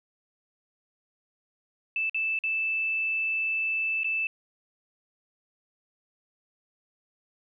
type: tone with dropouts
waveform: sine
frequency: 2637 Hz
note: E7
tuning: in tune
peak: -25 dBFS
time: 1.96-4.27 s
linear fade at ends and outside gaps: 2 ms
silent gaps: 2.096-2.145 / 2.389-2.437 / 4.034-4.044 s
effects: none